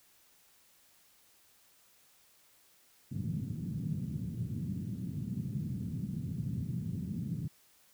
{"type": "band-pass noise", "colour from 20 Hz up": "pink", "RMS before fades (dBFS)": -37, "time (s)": [3.11, 7.48], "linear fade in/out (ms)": 10, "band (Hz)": [110, 200], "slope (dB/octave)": 24, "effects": ["white hiss -65 dBFS RMS until 7.93 s"]}